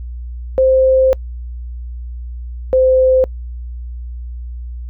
sine tone pair in turn, 523.3 / 517.6 Hz, C5 / C5, 0 / -19 cents, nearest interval unison, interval 19 cents, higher first, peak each -8 dBFS, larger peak neither, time 0.58-1.13 / 2.73-3.24 s, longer first, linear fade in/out 0 ms, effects noise-tail reverb RT60 0.1 s tail -26 dB re dry + added 60 Hz sine -24 dBFS peak until 4.89 s

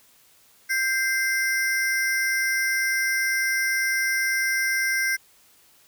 square ring-modulated tone, 1829 Hz, A#6, 33 cents flat, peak -19 dBFS, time 0.69-5.17 s, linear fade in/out 20 ms, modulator 251 Hz, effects white hiss -57 dBFS RMS until 5.87 s

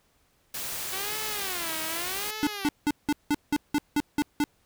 white noise, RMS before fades -34 dBFS, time 0.54-2.31 s, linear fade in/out 5 ms
5% pulse tone with vibrato, 370.6 Hz, F#4, 3 cents sharp, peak -22 dBFS, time 0.92-2.69 s, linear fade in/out 10 ms, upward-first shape sine, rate 0.85 Hz, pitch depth 270 cents each way
square tone bursts, 293.7 Hz, D4, in tune, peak -22 dBFS, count 10, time 2.43-4.44 s, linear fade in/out 0 ms, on 39 ms, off 180 ms
effects pink hiss -67 dBFS RMS until 4.65 s

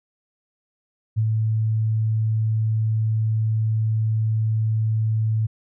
sine tone with ADSR envelope, 110 Hz, A2, in tune, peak -16 dBFS, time 1.16-5.47 s, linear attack 24 ms, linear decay 59 ms, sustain -2 dB, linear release 13 ms, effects none

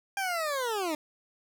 20% pulse linear sweep, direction down, 802 to 293.7 Hz, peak -24 dBFS, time 0.17-0.95 s, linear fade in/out 2 ms, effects none

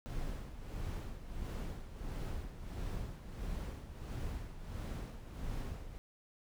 brown noise with tremolo, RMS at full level -39 dBFS, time 0.06-5.98 s, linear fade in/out 0 ms, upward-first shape sine, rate 1.5 Hz, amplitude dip 65%, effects none

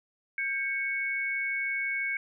sine tone pair together, 1593.7 / 2217 Hz, G6 / C#7, +28 / 0 cents, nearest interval tritone, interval 572 cents, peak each -34 / -29 dBFS, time 0.38-2.17 s, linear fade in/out 2 ms, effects none

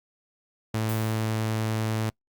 sawtooth tone, 110 Hz, A2, in tune, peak -21 dBFS, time 0.74-2.1 s, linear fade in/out 5 ms
violet noise with exponential decay, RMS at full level -36 dBFS, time 0.89-1.58 s, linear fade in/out 2 ms, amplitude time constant 150 ms
effects noise-tail reverb RT60 0.1 s tail -26 dB re dry + Opus 48 kbps

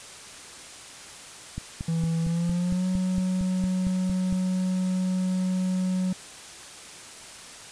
click train, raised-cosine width 5 ms, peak -19 dBFS, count 13, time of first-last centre 1.58-4.326 s, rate 4.37 Hz
triangle tone with pitch glide, 164.81 to 184.99 Hz, E3 to F#3, 0 to 0 cents, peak -21 dBFS, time 1.88-6.13 s, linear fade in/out 5 ms, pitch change +200 cents, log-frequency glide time 2.22-2.86 s
effects white hiss -43 dBFS RMS until 7.71 s + resampled to 22050 Hz

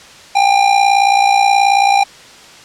square tone with amplitude modulation, 798 Hz, G5, 31 cents sharp, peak -6 dBFS, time 0.35-2.04 s, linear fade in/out 10 ms, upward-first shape sine, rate 58.6 Hz, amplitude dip 70%, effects white hiss -38 dBFS RMS until 2.64 s + low-pass 6000 Hz 12 dB/octave

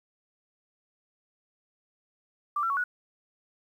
sine tone with pitch steps, 1175 / 1352 / 1117 / 1465 Hz, D6 / E6 / C#6 / F#6, +1 / +43 / +13 / -18 cents, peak -25 dBFS, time 2.56-2.84 s, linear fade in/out 5 ms, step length 70 ms, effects 10-bit

